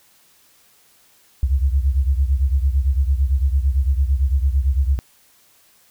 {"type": "beating tone pair", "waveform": "sine", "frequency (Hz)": [65.41, 74.31], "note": ["C2", "D2"], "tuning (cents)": [0, 21], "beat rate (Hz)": 8.9, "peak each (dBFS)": [-16, -20], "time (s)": [1.43, 4.99], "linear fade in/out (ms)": 0, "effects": ["white hiss -55 dBFS RMS until 5.9 s"]}